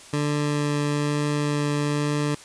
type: tone with vibrato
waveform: 20% pulse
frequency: 146.83 Hz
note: D3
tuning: in tune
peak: -17 dBFS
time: 0.13-2.35 s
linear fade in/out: 5 ms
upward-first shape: triangle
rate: 1.1 Hz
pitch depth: 8 cents each way
effects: white hiss -45 dBFS RMS until 2.44 s + resampled to 22050 Hz